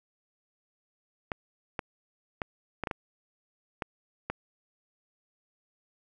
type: clicks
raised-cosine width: 0.5 ms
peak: -16 dBFS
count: 8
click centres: 1.318 / 1.792 / 2.418 / 2.837 / 2.872 / 2.912 / 3.822 / 4.3 s
effects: none